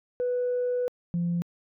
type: tone pair in turn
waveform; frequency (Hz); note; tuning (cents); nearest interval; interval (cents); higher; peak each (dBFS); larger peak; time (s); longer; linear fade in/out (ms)
sine; 493.9 / 172.42; B4 / F3; 0 / -22; octave + tritone; 1822; first; -23; neither; 0.2-0.88 / 1.14-1.42; first; 0
effects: tanh soft clip ceiling -21 dBFS